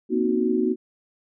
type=chord; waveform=sine; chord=C half-diminished seventh; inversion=third; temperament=equal with one note detuned; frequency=237.7 / 261.6 / 311.1 / 370 Hz; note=Bb3 / C4 / Eb4 / Gb4; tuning=+34 / 0 / 0 / 0 cents; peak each=-24 / -27 / -26 / -23 dBFS; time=0.09-0.76 s; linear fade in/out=50 ms; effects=none